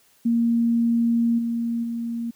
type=tone with level steps; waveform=sine; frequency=233.1 Hz; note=A#3; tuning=in tune; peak=-17 / -22 / -25 dBFS; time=0.25-2.31 s; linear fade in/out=10 ms; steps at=1.38 / 1.83 s; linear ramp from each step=10 ms; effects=white hiss -59 dBFS RMS until 2.35 s